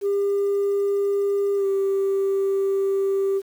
sine tone with pitch glide, 400.8 to 391.2 Hz, G4 to G4, +38 to -4 cents, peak -17 dBFS, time 0.01-3.42 s, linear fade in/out 50 ms, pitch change -42 cents, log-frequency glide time 1.56-1.66 s, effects tanh soft clip ceiling -17 dBFS + 8-bit

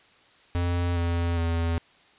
square tone with pitch steps, 87.31 / 85.46 / 83.66 Hz, F2 / F2 / E2, 0 / -37 / +26 cents, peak -24 dBFS, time 0.55-1.78 s, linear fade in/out 0 ms, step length 410 ms, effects white hiss -57 dBFS RMS until 2.18 s + resampled to 8000 Hz

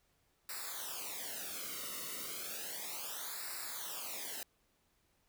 white noise with flanger, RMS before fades -43 dBFS, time 0.49-4.43 s, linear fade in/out 2 ms, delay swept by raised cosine 0.31 to 1.23 ms, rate 0.33 Hz, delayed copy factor -1, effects pink hiss -75 dBFS RMS until 5.28 s

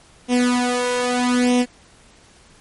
sawtooth tone with flanger, 246.9 Hz, B3, in tune, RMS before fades -18 dBFS, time 0.28-1.66 s, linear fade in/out 50 ms, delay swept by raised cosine 0.33 to 1.93 ms, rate 0.79 Hz, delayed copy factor +0.85, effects pink hiss -50 dBFS RMS until 2.6 s + MP3 48 kbps

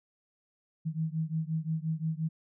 sine beating tone pair, 157.3 / 163 Hz, D#3 / E3, +19 / -19 cents, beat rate 5.7 Hz, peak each -32 / -33 dBFS, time 0.85-2.29 s, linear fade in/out 20 ms, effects none

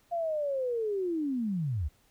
sine linear sweep, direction down, 698.5 to 62.9 Hz, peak -28 dBFS, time 0.11-1.89 s, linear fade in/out 20 ms, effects pink hiss -66 dBFS RMS until 2.1 s

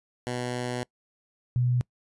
10% pulse / sine tone pair in turn, 123.47 / 123.47 Hz, B2 / B2, 0 / 0 cents, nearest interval unison, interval 0 cents, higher neither, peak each -21 dBFS, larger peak neither, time 0.27-0.83 / 1.56-1.81 s, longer first, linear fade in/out 0 ms, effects noise-tail reverb RT60 0.1 s tail -24 dB re dry + resampled to 24000 Hz

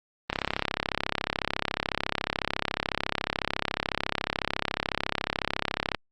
click train, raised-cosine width 0.3 ms, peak -9 dBFS, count 193, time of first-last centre 0.3-5.947 s, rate 34 Hz, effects Opus 32 kbps

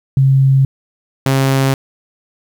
sine / sawtooth tone pair in turn, 134.8 / 134.8 Hz, C#3 / C#3, -48 / -48 cents, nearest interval unison, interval 0 cents, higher neither, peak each -7 dBFS, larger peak neither, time 0.17-0.65 / 1.26-1.74 s, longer neither, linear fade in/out 2 ms, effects 8-bit

